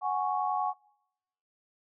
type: chord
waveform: sine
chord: F# suspended second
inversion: none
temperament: equal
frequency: 740 / 830.6 / 1108.7 Hz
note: F#5 / G#5 / C#6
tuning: 0 / 0 / 0 cents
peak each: -31 / -31 / -32 dBFS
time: 0.01-0.74 s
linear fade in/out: 50 ms
effects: noise-tail reverb RT60 0.9 s tail -26 dB re dry